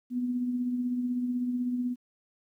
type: tone with tremolo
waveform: sine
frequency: 246.9 Hz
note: B3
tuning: in tune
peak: -25 dBFS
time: 0.1-1.96 s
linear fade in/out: 50 ms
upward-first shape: triangle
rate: 16 Hz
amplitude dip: 45%
effects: 11-bit